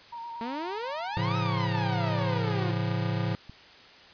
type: tone with vibrato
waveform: sine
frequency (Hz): 932.3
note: A#5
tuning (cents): 0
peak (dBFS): -36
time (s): 0.12-2.39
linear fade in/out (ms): 10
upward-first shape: square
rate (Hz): 8.5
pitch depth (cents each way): 22
type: exponential two-way sweep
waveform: sawtooth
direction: up then down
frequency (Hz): 221.8 to 1300 to 345.4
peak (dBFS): -29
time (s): 0.41-2.71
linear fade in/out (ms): 0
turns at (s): 1.37
type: chord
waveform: square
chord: A augmented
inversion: none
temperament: just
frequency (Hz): 110 / 137.5 / 171.88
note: A2 / C#3 / E#3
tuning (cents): 0 / -14 / -27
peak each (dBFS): -30 / -34 / -32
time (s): 1.17-3.35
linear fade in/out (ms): 0
type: click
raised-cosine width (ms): 5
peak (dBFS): -31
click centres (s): 3.496
effects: white hiss -51 dBFS RMS until 4.13 s + resampled to 11025 Hz